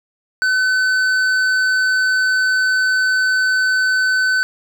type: tone with hard clipping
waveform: sine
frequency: 1515 Hz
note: F#6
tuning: 40 cents sharp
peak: -15 dBFS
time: 0.42-4.43 s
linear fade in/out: 0 ms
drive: 8 dB
effects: none